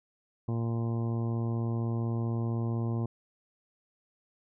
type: harmonic tone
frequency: 115.7 Hz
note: A#2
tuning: 13 cents flat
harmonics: 1 / 2 / 3 / 4 / 5 / 6 / 7 / 8 / 9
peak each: -29 / -35 / -39 / -45 / -49 / -49 / -50 / -53 / -50 dBFS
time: 0.48-3.06 s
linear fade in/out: 5 ms
effects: none